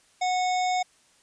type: harmonic tone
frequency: 733 Hz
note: F#5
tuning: 16 cents flat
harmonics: 1 / 3 / 5 / 7 / 9 / 10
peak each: -23 / -33 / -37 / -40 / -42 / -43 dBFS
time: 0.21-0.83 s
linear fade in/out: 10 ms
effects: white hiss -61 dBFS RMS until 1.22 s + resampled to 22050 Hz